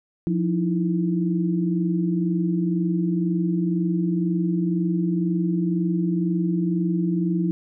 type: tone cluster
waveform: sine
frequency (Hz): 175.5 / 308.6 / 330.6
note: F3 / D#4 / E4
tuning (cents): +9 / -14 / +5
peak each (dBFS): -21 / -29 / -26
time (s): 0.27-7.51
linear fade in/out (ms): 0
effects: none